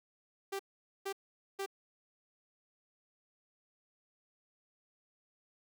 sawtooth tone bursts, 392 Hz, G4, in tune, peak -32 dBFS, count 3, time 0.52-1.662 s, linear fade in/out 10 ms, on 74 ms, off 460 ms, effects none

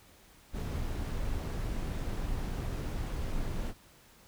brown noise, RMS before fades -34 dBFS, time 0.52-3.74 s, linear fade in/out 50 ms, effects pink hiss -59 dBFS RMS until 4.27 s

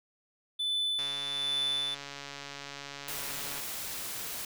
triangle tone with tremolo, 3502 Hz, A7, 9 cents flat, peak -26 dBFS, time 0.59-1.95 s, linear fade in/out 10 ms, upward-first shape sine, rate 1.2 Hz, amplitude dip 50%
click train, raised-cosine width 0.2 ms, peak -24 dBFS, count 369, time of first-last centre 0.99-3.6 s, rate 141 Hz
white noise, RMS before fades -38 dBFS, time 3.08-4.45 s, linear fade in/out 2 ms
effects none

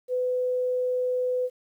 sine tone, 502 Hz, B4, 28 cents sharp, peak -23 dBFS, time 0.08-1.5 s, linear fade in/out 50 ms, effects 10-bit

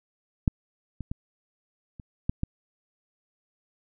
clicks, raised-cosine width 5 ms, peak -8 / -22 / -19 / -29 / -12 / -14 dBFS, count 6, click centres 0.478 / 1.007 / 1.115 / 1.998 / 2.295 / 2.434 s, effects none

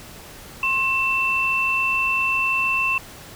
sine tone pair together, 1060.8 / 2673 Hz, C6 / E7, +23 / +23 cents, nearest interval octave + major third, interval 1600 cents, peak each -25 / -19 dBFS, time 0.63-2.98 s, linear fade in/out 2 ms, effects pink hiss -41 dBFS RMS until 3.35 s

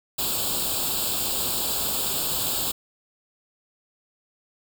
white noise with comb filter, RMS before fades -26 dBFS, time 0.18-2.72 s, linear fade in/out 10 ms, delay 0.25 ms, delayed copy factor +0.85, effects none

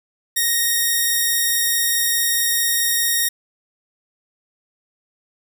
5% pulse tone, 1864.7 Hz, A#6, in tune, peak -6 dBFS, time 0.36-3.29 s, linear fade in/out 10 ms, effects none

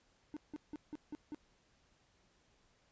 triangle tone bursts, 300 Hz, D4, 37 cents sharp, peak -39 dBFS, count 6, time 0.34-1.346 s, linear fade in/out 0 ms, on 26 ms, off 170 ms, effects pink hiss -72 dBFS RMS until 2.91 s + resampled to 16000 Hz

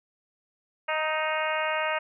harmonic tone with a mistuned harmonic, 311.1 Hz, D#4, in tune, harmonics 2 / 3 / 4 / 5 / 6 / 7 / 8 / 9, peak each -30 / -32 / -33 / -34 / -35 / -35 / -36 / -37 dBFS, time 0.88-1.99 s, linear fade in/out 10 ms, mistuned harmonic 4, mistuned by +16 cents, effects none

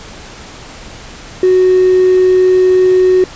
triangle tone with hard clipping, 369.7 Hz, F#4, 1 cent flat, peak -6 dBFS, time 1.43-3.24 s, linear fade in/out 2 ms, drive 4 dB, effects pink hiss -32 dBFS RMS until 3.35 s + resampled to 16000 Hz

